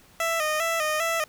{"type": "tone with vibrato", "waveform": "15% pulse", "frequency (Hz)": 638, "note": "D#5", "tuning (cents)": 43, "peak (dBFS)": -17, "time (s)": [0.2, 1.24], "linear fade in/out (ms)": 2, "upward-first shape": "square", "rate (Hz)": 2.5, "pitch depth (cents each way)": 65, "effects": ["pink hiss -55 dBFS RMS until 1.28 s"]}